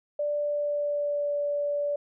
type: tone with pitch glide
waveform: sine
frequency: 587.3 to 579.5 Hz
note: D5 to D5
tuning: 0 to -23 cents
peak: -25 dBFS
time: 0.19-1.96 s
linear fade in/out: 5 ms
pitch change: -23 cents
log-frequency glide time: 0.34-1.34 s
effects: none